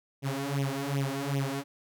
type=tone with flanger; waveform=sawtooth; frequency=138.4 Hz; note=C#3; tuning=2 cents flat; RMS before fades=-31 dBFS; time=0.22-1.64 s; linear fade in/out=50 ms; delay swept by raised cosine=0.32 to 4.52 ms; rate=2.6 Hz; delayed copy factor=+0.95; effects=none